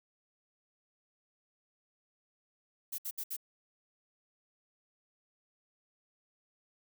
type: noise bursts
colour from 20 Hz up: violet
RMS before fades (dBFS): -38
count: 4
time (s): 2.92-3.367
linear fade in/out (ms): 10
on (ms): 63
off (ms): 65
effects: none